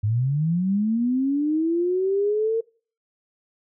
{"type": "linear sweep", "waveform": "sine", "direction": "up", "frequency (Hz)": [100.4, 458.6], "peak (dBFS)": -19, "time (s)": [0.03, 2.61], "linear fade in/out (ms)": 10, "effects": ["noise-tail reverb RT60 0.4 s tail -22 dB re dry"]}